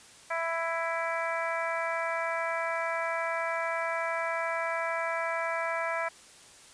harmonic tone, 331.2 Hz, E4, 8 cents sharp, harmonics 2 / 3 / 4 / 5 / 6 / 7, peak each -33 / -35 / -36 / -37 / -38 / -38 dBFS, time 0.3-6.09 s, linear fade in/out 10 ms, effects white hiss -53 dBFS RMS until 6.73 s + resampled to 22050 Hz

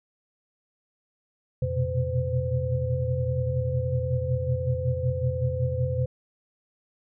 sine tone cluster, 86.5 / 119.9 / 125.4 / 130.6 / 511 Hz, F2 / A#2 / B2 / C3 / C5, -16 / +49 / +27 / -3 / -41 cents, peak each -30 dBFS, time 1.62-6.06 s, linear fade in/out 5 ms, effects none

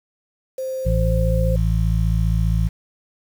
sine tone, 523.3 Hz, C5, in tune, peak -23 dBFS, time 0.58-1.56 s, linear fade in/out 5 ms
harmonic tone, 55 Hz, A1, in tune, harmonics 1 / 2 / 3, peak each -18 / -21 / -23 dBFS, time 0.85-2.69 s, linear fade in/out 20 ms
effects 7-bit

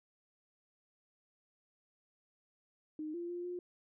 sine tone with pitch steps, 308 / 345.1 / 350.6 / 355.7 Hz, D#4 / F4 / F4 / F4, -17 / -21 / +7 / +32 cents, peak -38 dBFS, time 2.99-3.59 s, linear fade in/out 2 ms, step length 150 ms, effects none

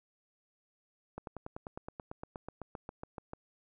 slowing click train, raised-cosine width 1 ms, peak -27 dBFS, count 19, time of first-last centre 1.18-3.334 s, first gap 92 ms, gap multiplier 1.03, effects none

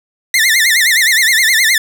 sawtooth tone with vibrato, 1934 Hz, B6, 37 cents flat, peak -5 dBFS, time 0.34-1.78 s, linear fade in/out 2 ms, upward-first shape sine, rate 9.6 Hz, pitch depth 180 cents each way, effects none

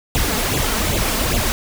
pink noise with flanger, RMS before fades -19 dBFS, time 0.15-1.52 s, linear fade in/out 0 ms, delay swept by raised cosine 0.27 to 4.67 ms, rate 2.5 Hz, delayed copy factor +0.75, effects none

